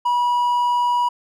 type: tone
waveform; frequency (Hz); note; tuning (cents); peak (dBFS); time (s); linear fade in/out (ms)
triangle; 971; B5; -30; -14; 0.05-1.09; 10
effects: none